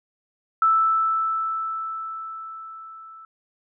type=tone with level ramp; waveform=sine; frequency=1318.5 Hz; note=E6; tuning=in tune; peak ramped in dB=-14 to -41 dBFS; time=0.62-3.25 s; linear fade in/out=2 ms; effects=none